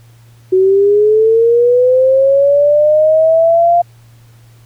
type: linear sweep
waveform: sine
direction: up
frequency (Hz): 370 to 698.5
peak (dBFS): -6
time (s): 0.52-3.82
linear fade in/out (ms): 10
effects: added 116 Hz sine -40 dBFS peak until 4.65 s + pink hiss -51 dBFS RMS until 4.65 s